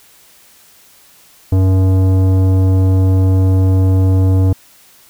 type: tone with tanh clipping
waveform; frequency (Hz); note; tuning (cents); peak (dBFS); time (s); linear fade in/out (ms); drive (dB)
sine; 94.3; F#2; +33; -10; 1.52-4.53; 5; 14
effects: white hiss -46 dBFS RMS until 5.09 s